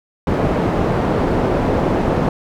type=low-pass noise; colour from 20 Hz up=white; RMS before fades=-17 dBFS; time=0.27-2.29 s; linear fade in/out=2 ms; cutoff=540 Hz; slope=12 dB/octave; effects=none